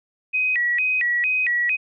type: tone with vibrato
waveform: sine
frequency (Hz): 2201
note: C#7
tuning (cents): -13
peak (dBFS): -18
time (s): 0.33-1.77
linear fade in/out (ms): 20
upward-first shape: square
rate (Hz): 2.2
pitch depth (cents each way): 230
effects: none